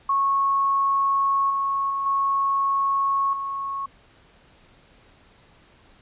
sine tone with level steps, 1100 Hz, C#6, 14 cents flat, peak -18 / -21 / -23 / -19 / -26 dBFS, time 0.09-3.86 s, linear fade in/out 5 ms, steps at 1.5 / 1.9 / 2.06 / 3.33 s, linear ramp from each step 2 ms, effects pink hiss -55 dBFS RMS until 6.01 s + resampled to 8000 Hz

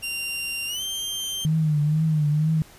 sawtooth tone with pitch glide, 2775 to 3151 Hz, F7 to G7, -12 to +8 cents, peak -24 dBFS, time 0.02-1.46 s, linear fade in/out 20 ms, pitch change +220 cents, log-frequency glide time 0.67-0.83 s
sine tone with vibrato, 153.5 Hz, D#3, 23 cents flat, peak -18 dBFS, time 1.45-2.62 s, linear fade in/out 0 ms, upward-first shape triangle, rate 2.1 Hz, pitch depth 80 cents each way
effects pink hiss -49 dBFS RMS until 2.78 s + resampled to 32000 Hz

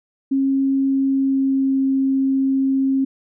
sine tone with pitch glide, 270.8 to 268.5 Hz, C#4 to C4, -40 to +45 cents, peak -15 dBFS, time 0.31-3.05 s, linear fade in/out 10 ms, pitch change -15 cents, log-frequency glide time 0.84-1.8 s, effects none

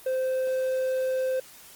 triangle tone, 519 Hz, C5, 14 cents flat, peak -22 dBFS, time 0.06-1.4 s, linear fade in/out 5 ms, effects white hiss -49 dBFS RMS until 1.75 s + Opus 24 kbps

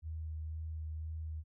sine tone with vibrato, 78.9 Hz, D#2, 25 cents sharp, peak -38 dBFS, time 0.02-1.44 s, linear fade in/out 50 ms, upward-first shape sine, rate 2 Hz, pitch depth 16 cents each way, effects none

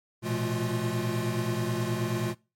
square tone cluster, 114.5 / 123.9 / 170.6 / 214.1 / 351.2 Hz, A#2 / B2 / F3 / A3 / F4, -31 / +6 / -40 / -47 / +10 cents, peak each -34 / -33 / -38 / -34 / -34 dBFS, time 0.22-2.35 s, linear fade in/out 50 ms, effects noise-tail reverb RT60 0.3 s tail -23 dB re dry + MP3 64 kbps

